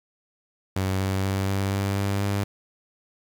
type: tone with pitch steps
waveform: sawtooth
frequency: 95.1 / 95.98 / 96.87 / 97.77 / 98.68 / 99.6 / 100.52 Hz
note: F#2 / G2 / G2 / G2 / G2 / G2 / G2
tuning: +48 / -36 / -20 / -4 / +12 / +28 / +44 cents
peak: -19 dBFS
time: 0.76-2.44 s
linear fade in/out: 5 ms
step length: 240 ms
effects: 8-bit